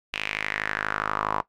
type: tone with band-pass filter sweep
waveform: sawtooth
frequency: 52.3 Hz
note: G#1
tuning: 13 cents sharp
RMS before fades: -29 dBFS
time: 0.13-1.42 s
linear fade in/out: 10 ms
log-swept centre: 2700 to 990 Hz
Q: 3.9
effects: noise-tail reverb RT60 0.1 s tail -17 dB re dry